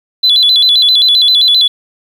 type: tone with vibrato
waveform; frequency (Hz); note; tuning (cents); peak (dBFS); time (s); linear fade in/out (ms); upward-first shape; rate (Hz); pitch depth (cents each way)
sine; 3711; A#7; -9; -4; 0.23-1.68; 10; square; 7.6; 140
effects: tanh soft clip ceiling -1 dBFS + 7-bit

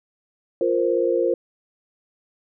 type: chord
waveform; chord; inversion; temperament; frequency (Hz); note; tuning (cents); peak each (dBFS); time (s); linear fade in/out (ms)
sine; F suspended fourth; none; just; 349.2 / 465.6 / 523.8; F4 / Bb4 / C5; 0 / -2 / +2; -22; 0.61-1.34; 2
effects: none

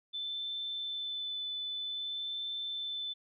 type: tone with vibrato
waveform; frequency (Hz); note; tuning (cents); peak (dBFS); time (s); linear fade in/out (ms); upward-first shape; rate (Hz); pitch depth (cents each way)
sine; 3520; A7; 0; -35; 0.13-3.14; 20; sine; 0.52; 10
effects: none

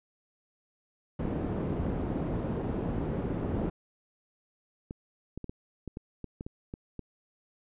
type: low-pass noise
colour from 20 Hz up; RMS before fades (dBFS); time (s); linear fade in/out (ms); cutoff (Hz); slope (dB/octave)
white; -32; 1.19-3.7; 5; 320; 12
type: clicks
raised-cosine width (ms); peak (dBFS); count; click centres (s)
3; -25; 11; 4.909 / 5.376 / 5.443 / 5.495 / 5.877 / 5.971 / 6.243 / 6.409 / 6.465 / 6.739 / 6.993
effects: resampled to 8000 Hz

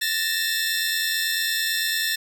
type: tone cluster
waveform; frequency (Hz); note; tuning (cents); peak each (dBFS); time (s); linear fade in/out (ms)
20% pulse; 1755 / 1844 / 2646 / 4155; A6 / A#6 / E7 / C8; -5 / -19 / +6 / -13; -21 / -21 / -28 / -24; 0.01-2.16; 10
effects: none

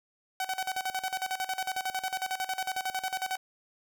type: tone with tremolo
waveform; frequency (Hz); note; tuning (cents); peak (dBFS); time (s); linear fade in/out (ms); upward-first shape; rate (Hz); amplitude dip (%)
sawtooth; 755; F#5; +35; -25; 0.4-3.37; 2; square; 11; 80
effects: none

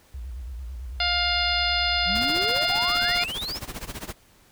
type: tone with vibrato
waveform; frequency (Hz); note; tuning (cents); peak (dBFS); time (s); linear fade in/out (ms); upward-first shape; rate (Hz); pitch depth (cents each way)
sine; 61.74; B1; 0; -32; 0.14-2.21; 5; square; 9; 140
type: harmonic tone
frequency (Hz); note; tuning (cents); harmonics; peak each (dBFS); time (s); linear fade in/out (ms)
705; F5; +16; 1 / 2 / 3 / 4 / 5 / 6 / 7; -29 / -29 / -29 / -29 / -29 / -29 / -29; 1-3.24; 2
type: exponential sweep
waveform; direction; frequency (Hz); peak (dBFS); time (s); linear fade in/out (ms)
triangle; up; 168.3 to 5690; -28; 2.05-3.6; 50
type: noise with tremolo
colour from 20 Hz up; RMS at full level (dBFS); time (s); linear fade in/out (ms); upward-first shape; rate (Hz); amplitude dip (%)
pink; -33; 2.15-4.13; 5; sine; 15; 85
effects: pink hiss -57 dBFS RMS until 4.51 s

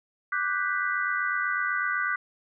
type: chord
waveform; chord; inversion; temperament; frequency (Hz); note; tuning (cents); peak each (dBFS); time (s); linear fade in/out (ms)
sine; G major seventh; second; equal; 1174.7 / 1480 / 1568 / 1975.5; D6 / F#6 / G6 / B6; 0 / 0 / 0 / 0; -31 / -28 / -32 / -32; 0.32-2.16; 5
effects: none

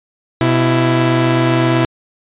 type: tone pair together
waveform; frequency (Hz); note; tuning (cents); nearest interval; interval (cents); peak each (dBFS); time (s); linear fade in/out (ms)
sawtooth; 126.4 / 331.3; B2 / E4; +41 / +9; octave + perfect fourth; 1668; -10; 0.41-1.85; 0
effects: resampled to 8000 Hz

